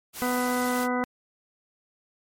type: noise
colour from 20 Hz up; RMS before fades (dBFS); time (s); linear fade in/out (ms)
white; -36; 0.13-0.88; 50
type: harmonic tone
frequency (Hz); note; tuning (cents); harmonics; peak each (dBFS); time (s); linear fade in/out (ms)
248.7; B3; +12; 1 / 2 / 3 / 4 / 5 / 6 / 8; -27 / -30 / -32 / -33 / -34 / -35 / -36; 0.22-1.04; 0
effects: MP3 64 kbps